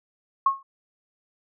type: tone with exponential decay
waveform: sine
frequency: 1088 Hz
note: C#6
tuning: 33 cents flat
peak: -13 dBFS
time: 0.46-0.63 s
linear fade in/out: 5 ms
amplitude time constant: 36 ms
effects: none